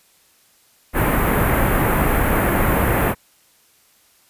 pink band-stop noise, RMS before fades -17 dBFS, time 0.93-3.15 s, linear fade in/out 50 ms, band 2100 to 13000 Hz, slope 24 dB/octave, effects white hiss -56 dBFS RMS until 4.29 s + resampled to 32000 Hz

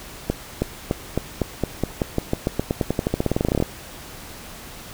accelerating click train, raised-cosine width 2 ms, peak -6 dBFS, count 30, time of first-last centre 0.3-3.625 s, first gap 320 ms, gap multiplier 0.91, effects pink hiss -39 dBFS RMS until 4.93 s

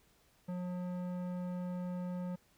square tone with low-pass filter, 179.6 Hz, F3, 49 cents sharp, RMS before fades -39 dBFS, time 0.48-2.36 s, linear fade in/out 10 ms, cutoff 950 Hz, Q 0.67, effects pink hiss -69 dBFS RMS until 2.57 s

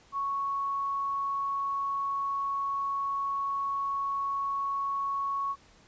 sine tone, 1108.7 Hz, C#6, in tune, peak -28 dBFS, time 0.12-5.56 s, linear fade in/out 50 ms, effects pink hiss -59 dBFS RMS until 5.87 s + resampled to 16000 Hz

